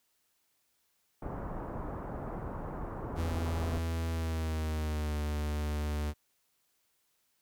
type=low-pass noise; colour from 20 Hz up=pink; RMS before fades=-39 dBFS; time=1.22-3.79 s; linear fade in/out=5 ms; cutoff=1200 Hz; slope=24 dB/octave
type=tone with pitch glide; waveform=45% pulse; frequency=82.41 to 74.7 Hz; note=E2 to D2; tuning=0 to +30 cents; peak=-31 dBFS; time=3.15-6.14 s; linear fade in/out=50 ms; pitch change=-170 cents; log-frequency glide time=4.11-5.17 s
effects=white hiss -75 dBFS RMS until 7.41 s